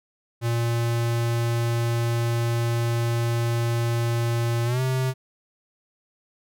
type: tone with pitch glide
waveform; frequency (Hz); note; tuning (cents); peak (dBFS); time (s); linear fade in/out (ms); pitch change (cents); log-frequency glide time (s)
square; 117.3 to 130.15; A#2 to C3; +11 to -9; -22; 0.41-5.14; 50; +180; 4.65-4.81
effects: none